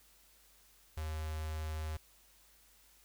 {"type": "tone with notch filter", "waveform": "square", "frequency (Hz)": 78.2, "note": "D#2", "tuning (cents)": 9, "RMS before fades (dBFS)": -39, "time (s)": [0.97, 1.97], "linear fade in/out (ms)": 5, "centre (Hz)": 270, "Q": 0.81, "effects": ["added 50 Hz sine -70 dBFS peak until 3.04 s", "white hiss -65 dBFS RMS until 3.04 s"]}